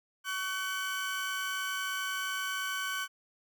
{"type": "tone pair together", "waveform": "30% pulse", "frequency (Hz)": [1126.8, 1519], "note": ["C#6", "F#6"], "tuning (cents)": [28, 45], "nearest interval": "perfect fourth", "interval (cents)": 517, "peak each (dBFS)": [-35, -31], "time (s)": [0.24, 3.08], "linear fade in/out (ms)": 50, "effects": []}